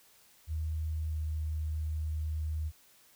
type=tone with pitch glide; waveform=sine; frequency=78.5 to 77.6 Hz; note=D#2 to D#2; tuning=+16 to -4 cents; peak=-31 dBFS; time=0.47-2.72 s; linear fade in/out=50 ms; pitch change=-20 cents; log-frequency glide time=1.04-1.17 s; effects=white hiss -62 dBFS RMS until 3.15 s